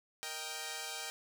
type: chord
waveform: 5% pulse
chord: Eb major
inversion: second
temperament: equal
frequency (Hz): 466.2 / 622.3 / 784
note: Bb4 / Eb5 / G5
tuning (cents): 0 / 0 / 0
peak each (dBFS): -35 / -35 / -30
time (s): 0.23-1.1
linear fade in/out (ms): 0
effects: none

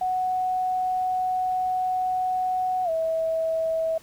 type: tone with pitch glide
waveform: sine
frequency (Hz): 740 to 647.9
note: F#5 to E5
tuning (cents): 0 to -30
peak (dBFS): -22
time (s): 0.01-3.98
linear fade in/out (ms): 5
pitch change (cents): -230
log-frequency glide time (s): 2.84-2.9
effects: pink hiss -52 dBFS RMS until 4.02 s

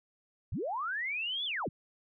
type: linear two-way sweep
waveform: sine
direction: up then down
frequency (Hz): 54 to 3533 to 54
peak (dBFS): -32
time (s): 0.52-1.69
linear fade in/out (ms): 5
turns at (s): 1.45
effects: none

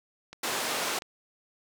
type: click train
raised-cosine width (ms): 0.2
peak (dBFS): -25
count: 4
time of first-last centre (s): 0.33-1.021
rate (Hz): 4.34
type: band-pass noise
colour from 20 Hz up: pink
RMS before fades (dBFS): -31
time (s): 0.43-0.99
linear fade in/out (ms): 5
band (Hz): 420 to 11000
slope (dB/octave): 12
effects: none

